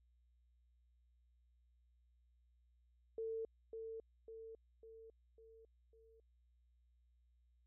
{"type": "tone with echo", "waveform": "sine", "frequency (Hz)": 448.5, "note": "A4", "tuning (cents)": 33, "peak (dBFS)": -40, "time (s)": [3.18, 3.45], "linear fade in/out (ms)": 2, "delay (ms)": 550, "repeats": 5, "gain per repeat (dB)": -5, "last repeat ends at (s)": 6.2, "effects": ["added 60 Hz sine -70 dBFS peak until 7.66 s"]}